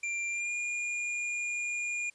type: tone with pitch glide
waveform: square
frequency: 2374 to 2422 Hz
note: D7 to D#7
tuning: +18 to -47 cents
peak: -32 dBFS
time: 0.03-2.1 s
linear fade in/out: 5 ms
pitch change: +35 cents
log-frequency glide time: 0.29-0.53 s
effects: white hiss -64 dBFS RMS until 2.14 s + resampled to 22050 Hz